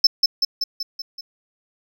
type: tone with echo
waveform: triangle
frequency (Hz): 5274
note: E8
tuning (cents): 0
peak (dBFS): -6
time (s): 0.04-0.07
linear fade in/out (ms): 5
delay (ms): 190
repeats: 6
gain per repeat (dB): -4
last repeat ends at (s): 1.21
effects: tanh soft clip ceiling -4 dBFS